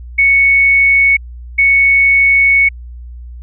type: tone pair in turn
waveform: sine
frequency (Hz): 2217 / 2217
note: C#7 / C#7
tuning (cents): 0 / 0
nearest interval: unison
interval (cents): 0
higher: neither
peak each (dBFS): -6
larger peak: neither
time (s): 0.18-1.17 / 1.58-2.69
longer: second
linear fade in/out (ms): 10
effects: added 60 Hz sine -27 dBFS peak until 3.42 s